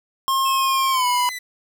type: tone with pitch glide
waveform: square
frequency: 1070 to 986.9 Hz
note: C6 to B5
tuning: +38 to -2 cents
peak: -18 dBFS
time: 0.28-1.29 s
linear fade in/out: 0 ms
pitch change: -140 cents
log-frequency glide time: 0.91-1.06 s
type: exponential sweep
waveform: sawtooth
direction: down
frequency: 2646 to 1975.5 Hz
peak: -25 dBFS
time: 0.45-1.39 s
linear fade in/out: 10 ms
effects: 9-bit